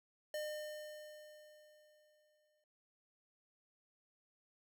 square tone with exponential decay, 606 Hz, D#5, 46 cents flat, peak -39 dBFS, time 0.34-2.64 s, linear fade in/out 2 ms, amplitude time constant 500 ms, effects none

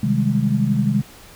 sine chord, Ab major seventh, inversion first, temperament equal, 130.81 / 155.56 / 196 / 207.7 Hz, C3 / Eb3 / G3 / Ab3, 0 / 0 / 0 / 0 cents, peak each -21 / -23 / -23 / -19 dBFS, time 0.03-1.02 s, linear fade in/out 5 ms, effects pink hiss -44 dBFS RMS until 1.35 s

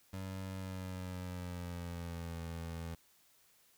25% pulse tone with pitch glide, 95 to 83.18 Hz, F#2 to E2, +46 to +16 cents, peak -37 dBFS, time 0.13-2.95 s, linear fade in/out 5 ms, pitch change -230 cents, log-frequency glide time 0.54-2.42 s, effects white hiss -68 dBFS RMS until 3.77 s

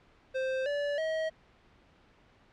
square tone with pitch steps, 523.3 / 577.3 / 636.9 Hz, C5 / D5 / D#5, 0 / -30 / +40 cents, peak -30 dBFS, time 0.34-1.3 s, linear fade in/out 20 ms, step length 320 ms, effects pink hiss -62 dBFS RMS until 2.52 s + low-pass 3000 Hz 12 dB/octave

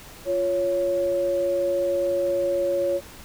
sine tone pair together, 349.2 / 555.6 Hz, F4 / C#5, 0 / +4 cents, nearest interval minor sixth, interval 804 cents, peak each -28 / -21 dBFS, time 0.25-3.01 s, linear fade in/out 50 ms, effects pink hiss -44 dBFS RMS until 3.24 s

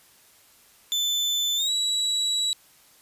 35% pulse tone with pitch glide, 3520 to 3906 Hz, A7 to B7, 0 to -20 cents, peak -21 dBFS, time 0.92-2.53 s, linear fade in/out 0 ms, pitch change +180 cents, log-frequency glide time 1.56-1.71 s, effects white hiss -56 dBFS RMS until 3.01 s + resampled to 32000 Hz

